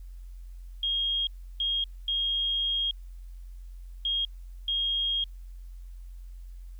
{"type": "tone bursts at uneven times", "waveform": "sine", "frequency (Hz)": 3252, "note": "G#7", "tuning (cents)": -37, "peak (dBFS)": -25, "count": 5, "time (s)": [[0.83, 1.27], [1.6, 1.84], [2.08, 2.91], [4.05, 4.25], [4.68, 5.24]], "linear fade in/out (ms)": 2, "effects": ["added 44 Hz sine -40 dBFS peak until 6.79 s", "white hiss -68 dBFS RMS until 6.79 s"]}